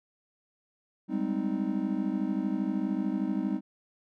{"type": "chord", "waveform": "triangle", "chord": "Ab major seventh", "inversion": "third", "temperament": "just", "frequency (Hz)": [194.67, 207.7, 259.6, 311.5], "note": ["G3", "Ab3", "C4", "Eb4"], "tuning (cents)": [-12, 0, -13, 2], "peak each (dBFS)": -31, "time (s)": [1.08, 3.61], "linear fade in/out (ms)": 50, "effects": []}